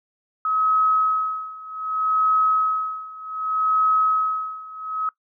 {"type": "tone with tremolo", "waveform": "sine", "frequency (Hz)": 1278, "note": "D#6", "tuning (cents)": 46, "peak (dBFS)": -15, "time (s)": [0.45, 5.09], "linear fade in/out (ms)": 2, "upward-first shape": "sine", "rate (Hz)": 0.65, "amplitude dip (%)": 90, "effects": ["noise-tail reverb RT60 0.1 s tail -20 dB re dry"]}